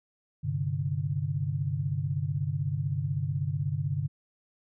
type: chord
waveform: sine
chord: G suspended fourth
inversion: none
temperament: equal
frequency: 98 / 130.81 / 146.83 Hz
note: G2 / C3 / D3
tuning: 0 / 0 / 0 cents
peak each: -33 / -32 / -30 dBFS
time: 0.43-4.08 s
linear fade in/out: 20 ms
effects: none